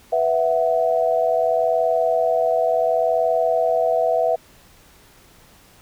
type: chord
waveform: sine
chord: B suspended fourth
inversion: none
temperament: equal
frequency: 493.9 / 659.3 / 740 Hz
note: B4 / E5 / F#5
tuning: 0 / 0 / 0 cents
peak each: -22 / -18 / -23 dBFS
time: 0.12-4.36 s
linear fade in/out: 10 ms
effects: pink hiss -51 dBFS RMS until 5.81 s